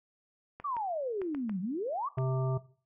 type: clicks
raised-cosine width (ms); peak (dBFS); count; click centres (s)
0.5; -29; 6; 0.6 / 0.767 / 1.217 / 1.348 / 1.495 / 2.184
type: exponential two-way sweep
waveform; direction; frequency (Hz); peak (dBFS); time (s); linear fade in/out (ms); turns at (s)
sine; down then up; 1205 to 174.61 to 1205; -31; 0.64-2.09; 10; 1.6
type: harmonic tone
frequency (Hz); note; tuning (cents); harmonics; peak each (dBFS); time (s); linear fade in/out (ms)
130.81; C3; 0; 1 / 3 / 5 / 7 / 9; -28 / -38 / -38 / -45 / -44; 2.17-2.58; 10
effects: noise-tail reverb RT60 0.4 s tail -17 dB re dry